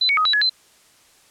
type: tone with pitch steps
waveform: sine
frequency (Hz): 4016 / 2238 / 1256 / 3931 / 1691 / 4072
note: B7 / C#7 / D#6 / B7 / G#6 / C8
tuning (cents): +28 / +16 / +16 / -9 / +31 / -48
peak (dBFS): -15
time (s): 0.01-0.496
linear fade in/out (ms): 5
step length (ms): 81
effects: white hiss -54 dBFS RMS until 1.3 s + low-pass 10000 Hz 12 dB/octave